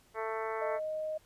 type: harmonic tone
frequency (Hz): 221.5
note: A3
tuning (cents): +12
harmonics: 2 / 3 / 4 / 5 / 6 / 7 / 8 / 9 / 10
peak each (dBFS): -37 / -41 / -40 / -42 / -43 / -49 / -49 / -47 / -50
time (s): 0.14-0.8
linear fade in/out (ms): 50
type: tone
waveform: sine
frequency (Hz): 622.3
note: D#5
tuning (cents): 0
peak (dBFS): -33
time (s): 0.61-1.18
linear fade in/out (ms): 10
effects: pink hiss -65 dBFS RMS until 1.25 s + resampled to 32000 Hz